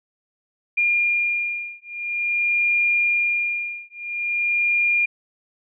sine beating tone pair, 2410 / 2410.48 Hz, D7 / D7, +44 / +44 cents, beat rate 0.48 Hz, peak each -22 / -22 dBFS, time 0.77-5.06 s, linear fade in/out 10 ms, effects none

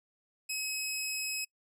15% pulse tone, 2557 Hz, D#7, 47 cents sharp, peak -26 dBFS, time 0.49-1.45 s, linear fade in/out 10 ms, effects noise-tail reverb RT60 0.1 s tail -26 dB re dry

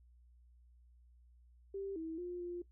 sine tone with pitch steps, 392.5 / 323.7 / 354.5 / 350.4 Hz, G4 / E4 / F4 / F4, +2 / -31 / +26 / +6 cents, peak -39 dBFS, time 1.74-2.62 s, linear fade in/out 5 ms, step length 220 ms, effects noise-tail reverb RT60 0.1 s tail -17 dB re dry + added 60 Hz sine -61 dBFS peak until 2.71 s

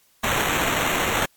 blue noise with sample-and-hold, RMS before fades -22 dBFS, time 0.23-1.26 s, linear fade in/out 10 ms, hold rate 4900 Hz, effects white hiss -60 dBFS RMS until 1.36 s + MP3 96 kbps

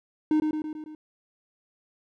triangle tone with echo, 307.8 Hz, D#4, 19 cents flat, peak -17 dBFS, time 0.31-0.4 s, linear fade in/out 2 ms, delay 110 ms, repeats 5, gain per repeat -4 dB, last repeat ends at 0.95 s, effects none

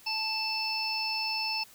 harmonic tone, 880 Hz, A5, in tune, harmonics 1 / 3 / 5 / 6, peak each -36 / -34 / -38 / -32 dBFS, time 0.06-1.64 s, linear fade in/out 10 ms, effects white hiss -55 dBFS RMS until 1.74 s

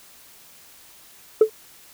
sine tone with exponential decay, 435.6 Hz, A4, 17 cents flat, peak -4 dBFS, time 1.41-1.5 s, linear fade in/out 5 ms, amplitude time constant 19 ms, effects tanh soft clip ceiling -6 dBFS + white hiss -49 dBFS RMS until 1.93 s

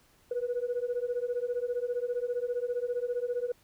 sine beating tone pair, 480 / 495 Hz, B4 / B4, -49 / +4 cents, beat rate 15 Hz, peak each -31 dBFS, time 0.31-3.52 s, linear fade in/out 5 ms, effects tanh soft clip ceiling -24 dBFS + pink hiss -64 dBFS RMS until 3.63 s

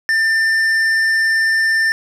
sine tone with tanh clipping, 1791 Hz, A6, 30 cents sharp, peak -14 dBFS, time 0.09-1.92 s, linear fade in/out 0 ms, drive 9 dB, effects none

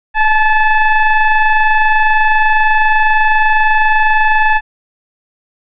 sine tone with frequency modulation, 862 Hz, A5, 36 cents flat, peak -7 dBFS, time 0.14-4.61 s, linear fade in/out 50 ms, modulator 872 Hz, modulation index 1.4, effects none

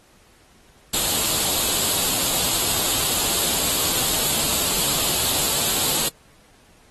white noise with comb filter, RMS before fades -21 dBFS, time 0.93-6.09 s, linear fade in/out 10 ms, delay 0.26 ms, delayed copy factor +0.5, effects pink hiss -55 dBFS RMS until 6.9 s + AAC 32 kbps

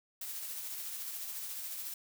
blue noise with tremolo, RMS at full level -40 dBFS, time 0.21-1.94 s, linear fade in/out 5 ms, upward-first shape sine, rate 14 Hz, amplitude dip 30%, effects none

